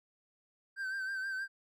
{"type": "tone with vibrato", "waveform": "triangle", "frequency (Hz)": 1557, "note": "G6", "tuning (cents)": -12, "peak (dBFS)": -33, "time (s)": [0.76, 1.48], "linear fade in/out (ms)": 50, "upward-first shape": "sine", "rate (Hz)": 6.3, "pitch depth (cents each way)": 43, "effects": []}